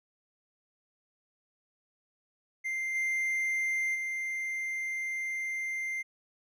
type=tone with level steps; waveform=triangle; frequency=2093 Hz; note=C7; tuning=in tune; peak=-29 / -26 / -30 dBFS; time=2.64-6.03 s; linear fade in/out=20 ms; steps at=2.94 / 3.94 s; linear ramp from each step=20 ms; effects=none